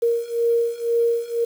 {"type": "beating tone pair", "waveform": "sine", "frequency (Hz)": [466.2, 468.2], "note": ["A#4", "A#4"], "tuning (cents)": [0, 8], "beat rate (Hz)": 2, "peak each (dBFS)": [-22, -20], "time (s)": [0.02, 1.45], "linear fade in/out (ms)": 10, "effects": ["7-bit"]}